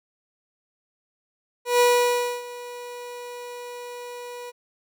30% pulse tone with ADSR envelope, 487 Hz, B4, 24 cents flat, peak -12 dBFS, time 1.65-4.52 s, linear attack 150 ms, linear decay 620 ms, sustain -20 dB, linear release 30 ms, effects none

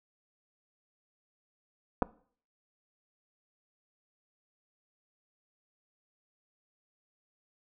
clicks, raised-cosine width 1 ms, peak -13 dBFS, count 2, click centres 2.022 / 2.026 s, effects noise-tail reverb RT60 0.5 s tail -21 dB re dry

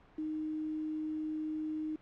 sine tone with quantisation, 310 Hz, D#4, 6 cents flat, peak -34 dBFS, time 0.18-1.96 s, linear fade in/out 5 ms, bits 9, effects pink hiss -61 dBFS RMS until 2.01 s + low-pass 2000 Hz 12 dB/octave

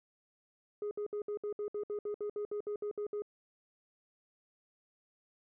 sine tone bursts, 415.3 Hz, G#4, in tune, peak -32 dBFS, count 16, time 0.82-3.221 s, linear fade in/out 2 ms, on 91 ms, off 63 ms, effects tanh soft clip ceiling -33 dBFS

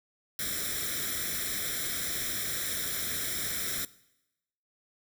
white noise with comb filter, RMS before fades -33 dBFS, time 0.39-3.85 s, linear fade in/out 2 ms, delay 0.54 ms, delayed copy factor +0.85, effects noise-tail reverb RT60 0.9 s tail -20 dB re dry

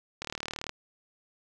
click train, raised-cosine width 0.2 ms, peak -17 dBFS, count 19, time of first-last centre 0.22-0.694 s, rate 38 Hz, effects none

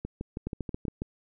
two click trains, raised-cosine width 3 ms, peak -19 / -21 dBFS, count 5 / 6, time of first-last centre 0.47-1.019 / 0.05-0.853 s, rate 7.28 / 6.23 Hz, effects none

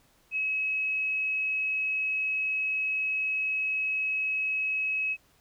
sine tone, 2564 Hz, E7, 49 cents flat, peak -26 dBFS, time 0.31-5.17 s, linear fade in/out 50 ms, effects pink hiss -64 dBFS RMS until 5.4 s

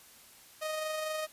sawtooth tone with amplitude modulation, 622.3 Hz, D#5, in tune, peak -28 dBFS, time 0.61-1.27 s, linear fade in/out 20 ms, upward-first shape sine, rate 24.4 Hz, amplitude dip 30%, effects white hiss -56 dBFS RMS until 1.32 s + resampled to 32000 Hz

